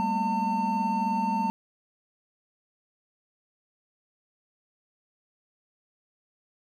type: tone cluster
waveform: triangle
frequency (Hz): 196.1 / 219.5 / 238.1 / 903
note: G3 / A3 / A#3 / A5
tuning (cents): +1 / -4 / +37 / +45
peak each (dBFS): -29 / -31 / -33 / -24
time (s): 0-1.5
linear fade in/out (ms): 0
effects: none